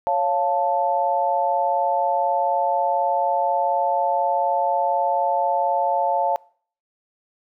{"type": "chord", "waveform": "sine", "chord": "Db augmented", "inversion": "none", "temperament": "equal", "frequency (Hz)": [554.4, 698.5, 880], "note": ["Db5", "F5", "A5"], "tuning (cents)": [0, 0, 0], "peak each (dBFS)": [-24, -22, -21], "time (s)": [0.07, 6.36], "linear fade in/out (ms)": 0, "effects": ["noise-tail reverb RT60 0.5 s tail -24 dB re dry"]}